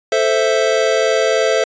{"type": "chord", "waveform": "square", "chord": "A minor", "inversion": "none", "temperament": "equal", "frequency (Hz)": [440, 523.3, 659.3], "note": ["A4", "C5", "E5"], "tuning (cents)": [0, 0, 0], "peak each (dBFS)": -18, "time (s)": [0.12, 1.64], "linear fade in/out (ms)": 2, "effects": ["resampled to 16000 Hz"]}